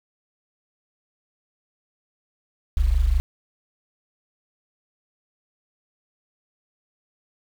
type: tone pair together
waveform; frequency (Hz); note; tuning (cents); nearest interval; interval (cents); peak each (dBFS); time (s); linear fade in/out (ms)
sine; 40.05 / 65.41; E1 / C2; -49 / 0; minor sixth; 849; -19; 2.77-3.2; 0
effects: 7-bit